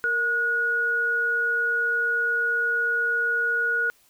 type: tone pair together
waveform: sine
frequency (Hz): 464.2 / 1453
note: A#4 / F#6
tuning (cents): -7 / -32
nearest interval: octave + minor sixth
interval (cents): 1975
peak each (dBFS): -32 / -21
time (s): 0.04-3.9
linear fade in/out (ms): 0
effects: white hiss -60 dBFS RMS until 4.09 s